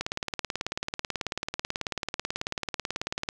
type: click train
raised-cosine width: 0.2 ms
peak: -12 dBFS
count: 61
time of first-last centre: 0.01-3.289 s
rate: 18.3 Hz
effects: none